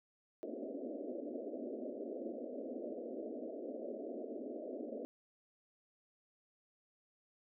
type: band-pass noise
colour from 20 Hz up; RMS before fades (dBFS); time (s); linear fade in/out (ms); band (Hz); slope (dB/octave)
pink; -44; 0.43-5.05; 0; 230 to 650; 96
effects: none